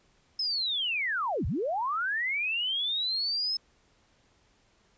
sine linear two-way sweep, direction down then up, 5240 to 52.8 to 5240 Hz, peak -27 dBFS, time 0.39-3.57 s, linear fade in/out 5 ms, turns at 1.46 s, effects pink hiss -66 dBFS RMS until 4.97 s + resampled to 16000 Hz

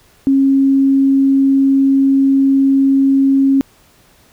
sine tone, 271.9 Hz, C#4, 33 cents flat, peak -8 dBFS, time 0.27-3.61 s, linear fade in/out 0 ms, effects pink hiss -50 dBFS RMS until 4.32 s

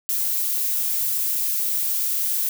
violet noise, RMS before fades -23 dBFS, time 0.09-2.49 s, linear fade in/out 0 ms, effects none

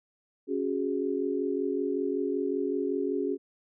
sine chord, C# suspended fourth, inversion none, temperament equal, 277.2 / 370 / 415.3 Hz, C#4 / F#4 / G#4, 0 / 0 / 0 cents, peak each -31 dBFS, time 0.47-3.38 s, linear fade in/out 50 ms, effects none

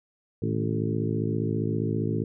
harmonic tone with a mistuned harmonic, 55 Hz, A1, in tune, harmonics 2 / 3 / 4 / 5 / 6 / 7 / 8, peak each -29 / -31 / -32 / -33 / -34 / -34 / -35 dBFS, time 0.42-2.24 s, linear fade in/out 5 ms, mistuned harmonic 3, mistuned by -78 cents, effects none

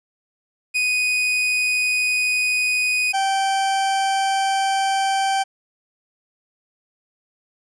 40% pulse tone pair in turn, 2489 / 778.1 Hz, D#7 / G5, 0 / -13 cents, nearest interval octave + minor sixth, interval 2013 cents, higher first, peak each -17 dBFS, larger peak neither, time 0.74-3.13 / 3.13-5.44 s, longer first, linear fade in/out 20 ms, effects resampled to 22050 Hz + 9-bit

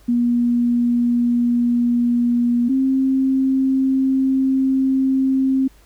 sine tone pair in turn, 240 / 265.5 Hz, B3 / C4, -49 / +25 cents, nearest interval major second, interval 174 cents, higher second, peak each -14 dBFS, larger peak neither, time 0.08-2.69 / 2.69-5.68 s, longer second, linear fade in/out 10 ms, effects added 50 Hz sine -48 dBFS peak until 5.85 s + pink hiss -54 dBFS RMS until 5.85 s

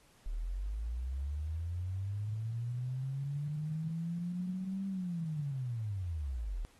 sine linear two-way sweep, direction up then down, 35.69 to 196 to 35.69 Hz, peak -34 dBFS, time 0.26-6.65 s, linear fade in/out 0 ms, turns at 4.87 s, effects pink hiss -65 dBFS RMS until 6.79 s + AAC 32 kbps

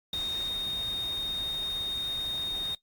sine tone in noise, 3700 Hz, A#7, 14 cents flat, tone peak -29 dBFS, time 0.13-2.75 s, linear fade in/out 2 ms, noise pink, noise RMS -43 dBFS, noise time 0.13-2.75 s, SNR +11 dB, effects noise-tail reverb RT60 0.1 s tail -18 dB re dry + Opus 48 kbps

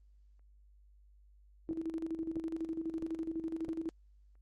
sine tone with tremolo, 324.9 Hz, E4, 25 cents flat, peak -33 dBFS, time 1.69-3.89 s, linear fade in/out 0 ms, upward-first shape square, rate 12 Hz, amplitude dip 65%
click train, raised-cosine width 2 ms, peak -32 dBFS, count 4, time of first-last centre 1.71-3.684 s, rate 1.52 Hz
effects added 50 Hz sine -59 dBFS peak until 4.41 s + Opus 24 kbps

